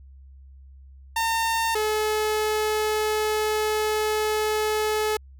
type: tone pair in turn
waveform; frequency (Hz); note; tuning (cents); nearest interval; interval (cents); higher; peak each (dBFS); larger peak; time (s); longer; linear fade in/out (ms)
sawtooth; 909 / 429; A#5 / A4; -44 / -44; octave + minor second; 1300; first; -18; neither; 1.16-1.75 / 1.75-5.17; second; 5
effects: added 67 Hz sine -44 dBFS peak until 5.39 s